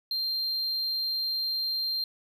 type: tone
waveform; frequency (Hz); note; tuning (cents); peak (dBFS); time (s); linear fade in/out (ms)
triangle; 4175; C8; -5; -26; 0.11-2.04; 2
effects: none